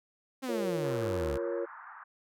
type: exponential sweep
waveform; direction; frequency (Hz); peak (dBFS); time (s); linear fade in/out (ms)
sawtooth; down; 271.7 to 65.41; -30; 0.42-1.38; 20
type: chord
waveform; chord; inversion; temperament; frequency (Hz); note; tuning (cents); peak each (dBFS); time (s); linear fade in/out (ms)
sine; Bb minor; second; equal; 349.2 / 466.2 / 554.4; F4 / Bb4 / Db5; 0 / 0 / 0; -35; 0.48-1.66; 20
type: band-pass noise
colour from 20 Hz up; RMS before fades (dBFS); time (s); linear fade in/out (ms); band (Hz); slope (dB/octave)
white; -48; 0.84-2.04; 10; 860 to 1600; 48
effects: none